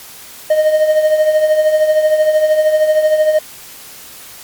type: tone with tremolo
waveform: triangle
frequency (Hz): 618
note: D#5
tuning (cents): -12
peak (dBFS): -4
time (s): 0.5-3.39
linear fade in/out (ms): 5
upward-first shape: triangle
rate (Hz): 13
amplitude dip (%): 65
effects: white hiss -35 dBFS RMS until 4.43 s + MP3 96 kbps

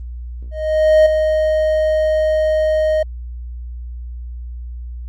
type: tone with ADSR envelope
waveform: triangle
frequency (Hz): 622.3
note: D#5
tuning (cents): 0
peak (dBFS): -4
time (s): 0.51-3.03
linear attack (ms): 550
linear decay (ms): 5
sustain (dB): -7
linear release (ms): 6
effects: added 60 Hz sine -26 dBFS peak until 5.08 s + Opus 32 kbps

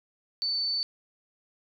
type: tone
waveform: sine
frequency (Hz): 4516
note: C#8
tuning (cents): +31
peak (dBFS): -26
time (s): 0.42-0.83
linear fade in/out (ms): 0
effects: none

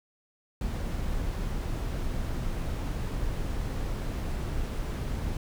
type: noise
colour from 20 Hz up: brown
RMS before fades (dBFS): -31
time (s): 0.61-5.37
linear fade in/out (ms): 2
effects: none

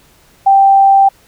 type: tone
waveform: sine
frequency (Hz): 784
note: G5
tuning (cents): 0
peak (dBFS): -4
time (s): 0.46-1.09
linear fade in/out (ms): 10
effects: pink hiss -48 dBFS RMS until 1.27 s

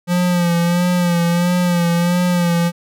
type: tone with vibrato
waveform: square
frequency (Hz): 174.61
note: F3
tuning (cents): 0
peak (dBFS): -14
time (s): 0.07-2.72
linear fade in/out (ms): 50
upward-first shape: sine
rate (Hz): 1.5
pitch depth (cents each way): 42
effects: none

